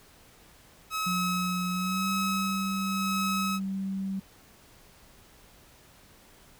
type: tone with tremolo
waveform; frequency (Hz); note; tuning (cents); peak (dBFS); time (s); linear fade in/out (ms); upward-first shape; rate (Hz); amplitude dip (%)
sawtooth; 1283; E6; -47; -24; 0.9-3.6; 50; sine; 0.95; 40
type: tone with pitch glide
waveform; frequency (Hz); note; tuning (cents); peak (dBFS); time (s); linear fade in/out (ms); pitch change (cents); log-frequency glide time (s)
sine; 180.2 to 193.13; F#3 to G3; -45 to -26; -29; 1.06-4.2; 10; +119; 1.72-2.09
effects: pink hiss -56 dBFS RMS until 6.59 s